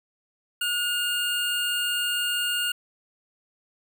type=tone pair together; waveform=square; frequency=1444.6 / 2820 Hz; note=F#6 / F7; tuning=-42 / +16 cents; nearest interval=octave; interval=1158 cents; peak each=-30 / -26 dBFS; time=0.61-2.72 s; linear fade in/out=5 ms; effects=none